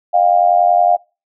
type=tone with amplitude modulation; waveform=sine; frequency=705 Hz; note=F5; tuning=16 cents sharp; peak=-5 dBFS; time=0.13-0.97 s; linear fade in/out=20 ms; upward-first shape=sine; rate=90.7 Hz; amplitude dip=85%; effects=noise-tail reverb RT60 0.3 s tail -25 dB re dry